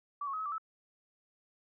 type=tone with pitch steps; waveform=sine; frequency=1153 / 1101 / 1270 / 1285 / 1168 / 1307 Hz; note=D6 / C#6 / D#6 / E6 / D6 / E6; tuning=-32 / -12 / +35 / -45 / -10 / -15 cents; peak=-34 dBFS; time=0.21-0.582 s; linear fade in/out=5 ms; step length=62 ms; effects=none